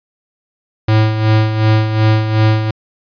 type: tone with tremolo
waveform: square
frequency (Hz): 109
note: A2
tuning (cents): -16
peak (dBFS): -8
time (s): 0.88-2.71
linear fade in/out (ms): 5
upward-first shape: sine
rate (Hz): 2.7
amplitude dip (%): 60
effects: resampled to 11025 Hz